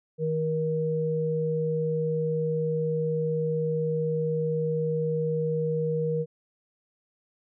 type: tone pair together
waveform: sine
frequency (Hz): 158 / 473.9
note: D#3 / A#4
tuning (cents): +27 / +28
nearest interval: octave + perfect fifth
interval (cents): 1901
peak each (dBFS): -28 / -26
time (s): 0.18-6.26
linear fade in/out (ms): 50
effects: none